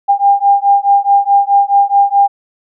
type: beating tone pair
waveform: sine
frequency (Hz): 799 / 803.7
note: G5 / G5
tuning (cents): +33 / +43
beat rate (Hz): 4.7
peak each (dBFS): -10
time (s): 0.08-2.28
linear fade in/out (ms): 20
effects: none